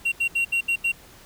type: tone bursts at uneven times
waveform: triangle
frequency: 2749 Hz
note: F7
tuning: 28 cents flat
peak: -18 dBFS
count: 6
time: 0.05-0.12 / 0.2-0.28 / 0.35-0.45 / 0.52-0.61 / 0.68-0.76 / 0.84-0.92 s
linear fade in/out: 10 ms
effects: pink hiss -49 dBFS RMS until 1.25 s